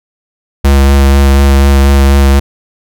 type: tone with vibrato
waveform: square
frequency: 69 Hz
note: C#2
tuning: 7 cents flat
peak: -4 dBFS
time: 0.64-2.4 s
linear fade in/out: 10 ms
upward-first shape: sine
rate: 4.1 Hz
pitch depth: 18 cents each way
effects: none